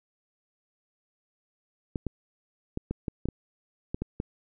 clicks, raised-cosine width 3 ms, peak -17 dBFS, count 10, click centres 1.958 / 2.067 / 2.774 / 2.91 / 3.082 / 3.256 / 3.287 / 3.945 / 4.02 / 4.201 s, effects none

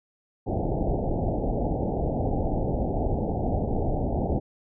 pink low-pass noise, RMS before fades -26 dBFS, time 0.46-4.4 s, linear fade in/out 20 ms, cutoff 830 Hz, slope 96 dB/octave, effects none

